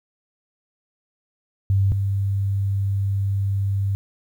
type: tone pair in turn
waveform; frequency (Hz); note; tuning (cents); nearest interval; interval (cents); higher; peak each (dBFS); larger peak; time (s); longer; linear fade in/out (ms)
sine; 97.8 / 98.65; G2 / G2; -4 / +11; unison; 15; second; -15 / -19; first; 1.7-1.92 / 1.92-3.95; second; 0
effects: 9-bit